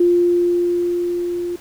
sine tone with level ramp, 349.9 Hz, F4, 3 cents sharp, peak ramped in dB -10 to -21 dBFS, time 0-1.56 s, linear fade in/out 5 ms, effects pink hiss -44 dBFS RMS until 1.6 s

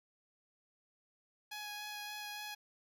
10% pulse tone with vibrato, 835 Hz, G#5, 9 cents sharp, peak -34 dBFS, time 1.51-2.55 s, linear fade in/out 10 ms, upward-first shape sine, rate 3.5 Hz, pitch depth 11 cents each way, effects none

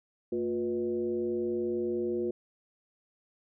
sine tone with frequency modulation, 357.1 Hz, F4, 39 cents sharp, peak -28 dBFS, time 0.32-2.31 s, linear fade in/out 5 ms, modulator 131 Hz, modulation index 0.82, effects none

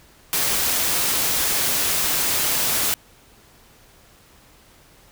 white noise, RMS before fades -21 dBFS, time 0.33-2.94 s, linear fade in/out 0 ms, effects pink hiss -52 dBFS RMS until 5.11 s

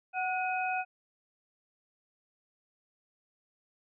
sine tone cluster, 743 / 1455 / 2518 Hz, F#5 / F#6 / D#7, +7 / -29 / +20 cents, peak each -31 / -37 / -35 dBFS, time 0.13-0.85 s, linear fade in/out 50 ms, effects none

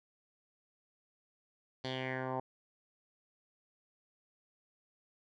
10% pulse tone with low-pass filter sweep, 130 Hz, C3, 11 cents flat, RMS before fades -38 dBFS, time 1.84-2.4 s, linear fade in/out 5 ms, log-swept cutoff 4300 to 860 Hz, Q 4.1, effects none

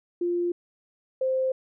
sine tone pair in turn, 349.2 / 522.2 Hz, F4 / C5, 0 / -3 cents, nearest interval perfect fifth, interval 697 cents, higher second, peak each -23 / -22 dBFS, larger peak second, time 0.21-0.52 / 1.21-1.52 s, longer neither, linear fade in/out 5 ms, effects none

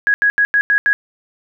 sine tone bursts at uneven times, 1661.2 Hz, G#6, in tune, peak -10 dBFS, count 6, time 0.07-0.14 / 0.22-0.3 / 0.38-0.45 / 0.54-0.61 / 0.7-0.78 / 0.86-0.93 s, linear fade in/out 0 ms, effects none

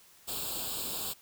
white noise with comb filter, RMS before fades -36 dBFS, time 0.27-1.14 s, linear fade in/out 20 ms, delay 0.25 ms, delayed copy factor +0.9, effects white hiss -59 dBFS RMS until 1.21 s

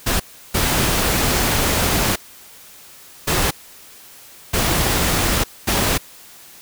pink noise bursts at uneven times, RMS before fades -18 dBFS, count 5, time 0.06-0.2 / 0.54-2.16 / 3.27-3.51 / 4.53-5.44 / 5.67-5.98 s, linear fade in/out 10 ms, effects white hiss -43 dBFS RMS until 6.61 s

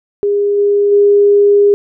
sine tone with level steps, 407 Hz, G#4, 35 cents flat, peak -10 / -8 / -5 dBFS, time 0.23-1.74 s, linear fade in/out 0 ms, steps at 0.57 / 0.91 s, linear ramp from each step 20 ms, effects none

